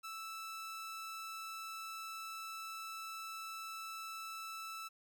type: tone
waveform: sawtooth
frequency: 1318.5 Hz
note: E6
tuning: in tune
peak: -40 dBFS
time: 0.03-4.89 s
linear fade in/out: 20 ms
effects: 13-bit